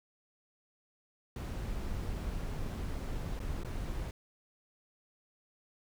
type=noise with dropouts; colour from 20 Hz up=brown; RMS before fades=-37 dBFS; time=1.36-4.11 s; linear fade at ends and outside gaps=2 ms; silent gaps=3.393-3.401 / 3.635-3.647 s; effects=none